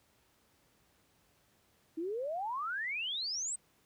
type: exponential sweep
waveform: sine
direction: up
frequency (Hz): 310.3 to 8372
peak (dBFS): -34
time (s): 1.97-3.56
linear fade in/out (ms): 10
effects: pink hiss -70 dBFS RMS until 3.85 s + high-pass 60 Hz 12 dB/octave